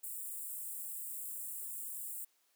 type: high-pass noise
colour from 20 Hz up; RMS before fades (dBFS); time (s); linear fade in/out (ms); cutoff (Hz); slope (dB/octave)
white; -43; 0.03-2.25; 10; 7500; 96
effects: white hiss -74 dBFS RMS until 2.55 s + high-pass 300 Hz 12 dB/octave